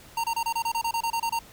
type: tone bursts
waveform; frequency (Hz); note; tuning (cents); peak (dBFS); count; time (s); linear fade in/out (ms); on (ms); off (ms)
square; 922; A#5; -19; -25; 13; 0.17-1.391; 5; 69; 27
effects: pink hiss -50 dBFS RMS until 1.52 s